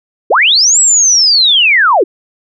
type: linear two-way sweep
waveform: sine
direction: up then down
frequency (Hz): 302.4 to 7840 to 302.4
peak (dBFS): -5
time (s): 0.3-2.04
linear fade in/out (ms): 10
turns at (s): 0.8
effects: none